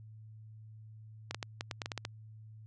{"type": "clicks", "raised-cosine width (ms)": 0.2, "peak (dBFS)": -19, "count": 10, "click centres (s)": [1.31, 1.346, 1.428, 1.609, 1.712, 1.818, 1.859, 1.918, 1.977, 2.051], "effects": ["added 109 Hz sine -49 dBFS peak until 2.66 s", "resampled to 22050 Hz"]}